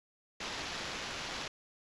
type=noise with sample-and-hold; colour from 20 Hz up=white; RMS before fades=-40 dBFS; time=0.4-1.48 s; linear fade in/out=5 ms; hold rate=8820 Hz; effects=resampled to 22050 Hz